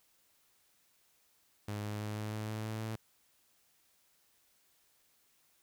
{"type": "tone with pitch steps", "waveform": "sawtooth", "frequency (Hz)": [104.1, 105.01, 105.92, 106.84, 107.77, 108.71, 109.65, 110.61], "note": ["G#2", "G#2", "G#2", "G#2", "A2", "A2", "A2", "A2"], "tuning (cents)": [5, 20, 35, 50, -35, -20, -6, 10], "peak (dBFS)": -33, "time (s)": [1.68, 2.96], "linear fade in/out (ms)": 5, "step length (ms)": 160, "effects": ["white hiss -71 dBFS RMS until 5.62 s"]}